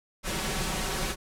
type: noise with comb filter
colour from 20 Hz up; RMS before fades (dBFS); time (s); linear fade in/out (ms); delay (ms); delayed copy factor
pink; -30; 0.23-1.16; 50; 5.3; +0.6
effects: low-pass 11000 Hz 12 dB/octave